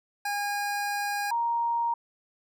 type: tone pair in turn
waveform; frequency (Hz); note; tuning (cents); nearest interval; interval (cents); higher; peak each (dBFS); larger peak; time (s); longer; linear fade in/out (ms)
25% pulse / sine; 816 / 935.9; G#5 / A#5; -31 / +7; major second; 238; second; -24; neither; 0.25-1.31 / 1.31-1.94; first; 5
effects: none